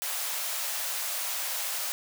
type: high-pass noise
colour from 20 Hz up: white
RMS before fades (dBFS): -32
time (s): 0.02-1.92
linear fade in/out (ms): 0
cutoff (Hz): 530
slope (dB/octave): 48
effects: none